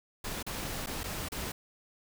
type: noise with dropouts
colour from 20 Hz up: pink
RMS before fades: -37 dBFS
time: 0.24-1.52 s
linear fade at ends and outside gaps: 5 ms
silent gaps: 0.428-0.465 / 0.862-0.87 / 1.034-1.039 / 1.286-1.319 s
effects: none